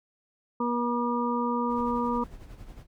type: harmonic tone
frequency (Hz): 240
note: B3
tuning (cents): -49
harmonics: 1 / 2 / 4 / 5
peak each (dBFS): -28 / -32 / -30 / -33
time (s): 0.6-2.24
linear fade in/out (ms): 5
type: noise with tremolo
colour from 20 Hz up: brown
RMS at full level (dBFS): -42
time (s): 1.68-2.87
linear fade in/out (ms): 50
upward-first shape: sine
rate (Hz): 11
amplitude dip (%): 55
effects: none